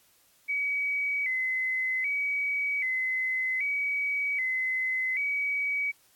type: tone with vibrato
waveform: sine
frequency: 2152 Hz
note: C7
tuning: 48 cents sharp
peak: -26 dBFS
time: 0.48-5.92 s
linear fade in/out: 20 ms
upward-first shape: square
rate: 0.64 Hz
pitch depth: 92 cents each way
effects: white hiss -63 dBFS RMS until 6.15 s + AAC 64 kbps